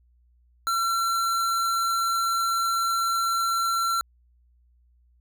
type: tone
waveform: square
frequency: 1356 Hz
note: E6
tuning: 49 cents sharp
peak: -23 dBFS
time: 0.67-4.01 s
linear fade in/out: 0 ms
effects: added 60 Hz sine -58 dBFS peak until 5.2 s